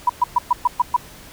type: tone bursts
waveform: sine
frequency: 979 Hz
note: B5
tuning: 15 cents flat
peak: -11 dBFS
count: 7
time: 0.07-0.965 s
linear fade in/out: 5 ms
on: 25 ms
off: 120 ms
effects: pink hiss -42 dBFS RMS until 1.32 s